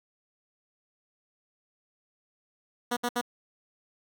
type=tone bursts; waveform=10% pulse; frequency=242.2 Hz; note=B3; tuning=34 cents flat; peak=-18 dBFS; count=3; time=2.91-3.214 s; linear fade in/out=10 ms; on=58 ms; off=65 ms; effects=none